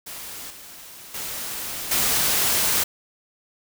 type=noise with level steps; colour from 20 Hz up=white; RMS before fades=-36 / -42 / -31 / -21 dBFS; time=0.06-2.84 s; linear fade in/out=10 ms; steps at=0.5 / 1.14 / 1.91 s; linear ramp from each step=5 ms; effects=none